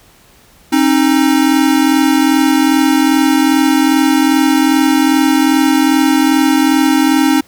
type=tone pair together; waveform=square; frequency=268.6 / 311.1 Hz; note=C4 / D#4; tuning=+46 / 0 cents; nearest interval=minor third; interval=254 cents; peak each=-12 dBFS; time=0.72-7.41 s; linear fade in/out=10 ms; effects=pink hiss -46 dBFS RMS until 7.47 s